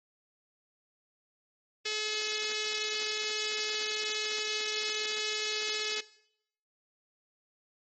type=tone with notch filter; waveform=5% pulse; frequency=428 Hz; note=A4; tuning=48 cents flat; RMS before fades=-33 dBFS; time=1.85-6.01 s; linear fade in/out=10 ms; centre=970 Hz; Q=0.66; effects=noise-tail reverb RT60 0.7 s tail -17 dB re dry + MP3 32 kbps